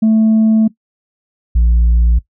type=tone pair in turn; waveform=sine; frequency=220 / 57.9 Hz; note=A3 / A#1; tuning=0 / -11 cents; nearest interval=octave + major seventh; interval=2311 cents; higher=first; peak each=-5 dBFS; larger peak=neither; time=0.02-0.68 / 1.55-2.19 s; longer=first; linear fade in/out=10 ms; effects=noise-tail reverb RT60 0.1 s tail -18 dB re dry + tanh soft clip ceiling -6 dBFS